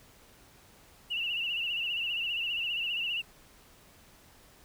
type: tone with vibrato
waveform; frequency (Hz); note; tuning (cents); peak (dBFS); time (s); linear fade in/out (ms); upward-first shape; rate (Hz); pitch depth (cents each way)
triangle; 2794; F7; 0; -26; 1.1-3.22; 20; sine; 15; 83
effects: tanh soft clip ceiling -28 dBFS + pink hiss -58 dBFS RMS until 4.64 s